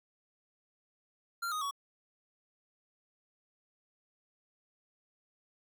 square tone with pitch steps, 1382 / 1245.5 / 1122.5 Hz, F6 / D#6 / C#6, -19 / +1 / +21 cents, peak -34 dBFS, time 1.42-1.711 s, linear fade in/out 10 ms, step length 97 ms, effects none

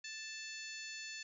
harmonic tone, 880 Hz, A5, in tune, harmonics 2 / 3 / 4 / 5 / 6 / 7 / 8, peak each -50 / -49 / -55 / -50 / -57 / -55 / -54 dBFS, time 0.04-1.23 s, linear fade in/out 5 ms, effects none

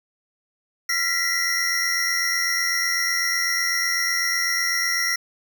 square tone cluster, 1372 / 1928 / 2016 / 5580 Hz, F6 / B6 / B6 / F8, -31 / -42 / +35 / -2 cents, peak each -32 / -26 / -27 / -25 dBFS, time 0.89-5.16 s, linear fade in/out 5 ms, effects none

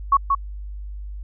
sine tone with echo, 1108.7 Hz, C#6, in tune, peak -11 dBFS, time 0.12-0.17 s, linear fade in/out 5 ms, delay 180 ms, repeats 1, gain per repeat -4 dB, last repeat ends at 0.35 s, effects added 50 Hz sine -30 dBFS peak until 1.23 s

